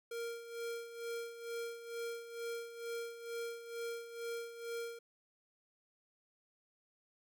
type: tone with tremolo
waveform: square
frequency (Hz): 466.2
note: A#4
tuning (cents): 0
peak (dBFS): -39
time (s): 0.11-4.99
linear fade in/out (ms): 5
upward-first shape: sine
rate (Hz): 2.2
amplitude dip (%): 70
effects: none